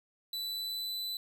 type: tone with pitch glide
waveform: 45% pulse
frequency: 3975 to 4000 Hz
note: B7 to B7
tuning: +10 to +21 cents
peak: -34 dBFS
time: 0.33-1.17 s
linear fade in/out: 2 ms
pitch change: +11 cents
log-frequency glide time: 0.45-0.91 s
effects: none